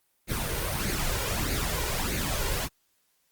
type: noise with flanger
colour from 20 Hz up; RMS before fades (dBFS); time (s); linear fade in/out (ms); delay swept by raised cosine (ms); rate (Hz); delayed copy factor
pink; -29; 0.27-2.69; 50; 0.45 to 2.15; 1.6; +0.6
effects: white hiss -71 dBFS RMS until 3.31 s + Opus 32 kbps